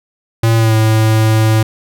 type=tone with pitch glide; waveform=square; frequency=113.8 to 110.05 Hz; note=A#2 to A2; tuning=-41 to +1 cents; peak=-9 dBFS; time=0.43-1.63 s; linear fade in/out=5 ms; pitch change=-58 cents; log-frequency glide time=0.56-0.75 s; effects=none